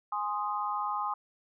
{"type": "chord", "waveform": "sine", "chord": "Ab major", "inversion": "none", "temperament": "equal", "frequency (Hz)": [830.6, 1046.5, 1244.5], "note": ["Ab5", "C6", "Eb6"], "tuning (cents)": [0, 0, 0], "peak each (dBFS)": -34, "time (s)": [0.12, 1.14], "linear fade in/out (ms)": 5, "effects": []}